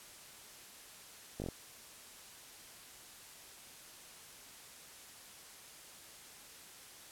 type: slowing click train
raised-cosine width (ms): 2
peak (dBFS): -26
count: 5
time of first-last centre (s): 1.4-1.487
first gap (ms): 19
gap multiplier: 1.09
effects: white hiss -54 dBFS RMS until 7.11 s + low-pass 12000 Hz 12 dB/octave